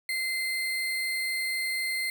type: tone with sample-and-hold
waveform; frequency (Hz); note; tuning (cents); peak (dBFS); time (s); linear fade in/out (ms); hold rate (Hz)
sine; 2076; C7; -14; -27; 0.09-2.1; 2; 6300
effects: none